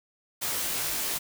white noise with comb filter, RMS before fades -30 dBFS, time 0.41-1.19 s, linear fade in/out 20 ms, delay 17 ms, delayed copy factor -0.95, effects none

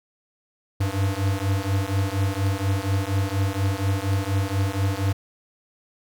square beating tone pair, 95.7 / 99.9 Hz, G2 / G2, -41 / +33 cents, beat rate 4.2 Hz, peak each -25 dBFS, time 0.8-5.13 s, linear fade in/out 10 ms, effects none

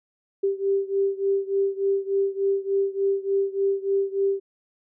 sine beating tone pair, 392 / 395.4 Hz, G4 / G4, 0 / +15 cents, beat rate 3.4 Hz, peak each -23 / -25 dBFS, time 0.43-4.4 s, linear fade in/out 10 ms, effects none

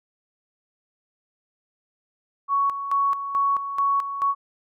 sine tone with tremolo, 1115 Hz, C#6, 10 cents sharp, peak -18 dBFS, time 2.48-4.35 s, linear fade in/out 50 ms, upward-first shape square, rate 2.3 Hz, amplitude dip 65%, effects none

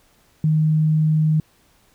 sine tone, 155.56 Hz, D#3, in tune, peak -14 dBFS, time 0.44-1.4 s, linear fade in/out 2 ms, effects pink hiss -58 dBFS RMS until 1.94 s

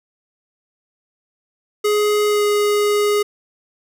square tone with pitch glide, 418.3 to 414.5 Hz, G#4 to G#4, +12 to -3 cents, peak -15 dBFS, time 1.84-3.23 s, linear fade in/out 10 ms, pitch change -15 cents, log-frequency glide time 2.28-2.43 s, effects none

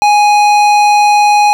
sine tone with tanh clipping, 830.6 Hz, G#5, in tune, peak -7 dBFS, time 0.02-1.53 s, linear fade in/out 0 ms, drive 16 dB, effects none

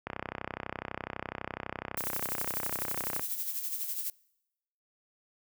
click train, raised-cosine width 0.5 ms, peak -19 dBFS, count 101, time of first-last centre 0.07-3.195 s, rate 32 Hz
violet noise with tremolo, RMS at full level -33 dBFS, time 1.97-4.1 s, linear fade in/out 2 ms, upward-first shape sine, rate 12 Hz, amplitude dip 55%
effects noise-tail reverb RT60 0.9 s tail -25 dB re dry + high-pass 60 Hz 12 dB/octave

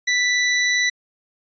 sawtooth tone, 1975.5 Hz, B6, in tune, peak -13 dBFS, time 0.07-0.9 s, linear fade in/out 10 ms, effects resampled to 16000 Hz

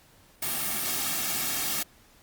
white noise with comb filter, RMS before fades -29 dBFS, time 0.42-1.83 s, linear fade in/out 5 ms, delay 2 ms, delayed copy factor -0.65, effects pink hiss -58 dBFS RMS until 2.22 s + Opus 48 kbps

